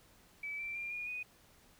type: tone with pitch steps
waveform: sine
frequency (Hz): 2300 / 2344 / 2389 / 2435 / 2482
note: D7 / D7 / D7 / D#7 / D#7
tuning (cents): -37 / -4 / +29 / -38 / -5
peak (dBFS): -38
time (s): 0.43-1.23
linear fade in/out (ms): 5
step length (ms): 160
effects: pink hiss -64 dBFS RMS until 1.79 s